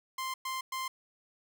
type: tone bursts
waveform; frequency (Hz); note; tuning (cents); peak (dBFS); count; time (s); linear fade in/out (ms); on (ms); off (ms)
sawtooth; 1046.5; C6; 0; -30; 3; 0.18-0.88; 5; 160; 110
effects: none